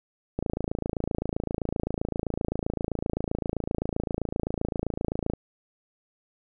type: click train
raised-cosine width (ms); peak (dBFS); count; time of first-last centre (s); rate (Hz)
2; -14; 138; 0.39-5.336; 27.7
effects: none